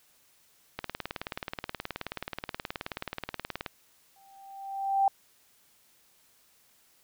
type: click train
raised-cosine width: 0.3 ms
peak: -17 dBFS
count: 55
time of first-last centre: 0.79-3.662 s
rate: 18.8 Hz
type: tone with exponential growth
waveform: sine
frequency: 784 Hz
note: G5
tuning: in tune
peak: -19 dBFS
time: 4.16-5.08 s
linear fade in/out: 2 ms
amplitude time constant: 200 ms
effects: white hiss -64 dBFS RMS until 7.03 s